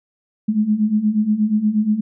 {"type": "beating tone pair", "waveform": "sine", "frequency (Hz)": [207.6, 216], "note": ["G#3", "A3"], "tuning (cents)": [0, -32], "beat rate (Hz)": 8.4, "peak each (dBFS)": [-20, -16], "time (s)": [0.48, 2.01], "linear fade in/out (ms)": 10, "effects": []}